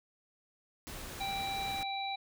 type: noise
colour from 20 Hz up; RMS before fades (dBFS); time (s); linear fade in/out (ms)
pink; -44; 0.87-1.83; 0
type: harmonic tone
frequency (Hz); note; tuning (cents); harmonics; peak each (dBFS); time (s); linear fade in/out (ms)
784; G5; 0; 1 / 3 / 5; -36 / -42 / -40; 1.2-2.16; 10
effects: none